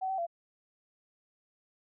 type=tone with pitch steps; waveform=sine; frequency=757 / 767 / 682 Hz; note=F#5 / G5 / F5; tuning=+39 / -38 / -41 cents; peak=-30 dBFS; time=0.01-0.268 s; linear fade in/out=20 ms; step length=86 ms; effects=none